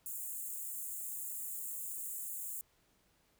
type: high-pass noise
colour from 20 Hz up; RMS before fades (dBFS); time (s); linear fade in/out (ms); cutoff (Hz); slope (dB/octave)
white; -42; 0.06-2.61; 0; 6900; 96
effects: pink hiss -72 dBFS RMS until 3.39 s